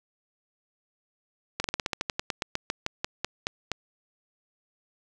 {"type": "slowing click train", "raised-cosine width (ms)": 0.2, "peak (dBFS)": -10, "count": 19, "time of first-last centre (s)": [1.6, 3.717], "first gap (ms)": 42, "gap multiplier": 1.11, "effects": []}